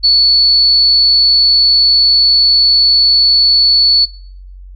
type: tone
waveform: sine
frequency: 4435 Hz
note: C#8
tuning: in tune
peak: -5 dBFS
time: 0.03-4.06 s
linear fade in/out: 20 ms
effects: noise-tail reverb RT60 0.6 s tail -24 dB re dry + added 46 Hz sine -30 dBFS peak until 4.75 s